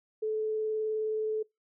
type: tone with vibrato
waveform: sine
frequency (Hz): 433.9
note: A4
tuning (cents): -24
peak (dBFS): -28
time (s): 0.22-1.43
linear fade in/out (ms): 10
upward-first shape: sine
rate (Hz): 19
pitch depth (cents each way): 9
effects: noise-tail reverb RT60 0.2 s tail -25 dB re dry